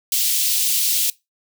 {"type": "high-pass noise", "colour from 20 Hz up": "white", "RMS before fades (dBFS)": -19, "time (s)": [0.12, 1.1], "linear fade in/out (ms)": 2, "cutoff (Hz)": 2900, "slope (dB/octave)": 24, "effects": ["noise-tail reverb RT60 0.2 s tail -21 dB re dry"]}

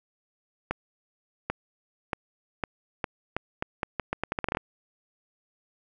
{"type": "accelerating click train", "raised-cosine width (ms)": 0.5, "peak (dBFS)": -12, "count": 18, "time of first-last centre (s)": [0.71, 4.571], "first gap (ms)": 790, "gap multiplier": 0.8, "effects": []}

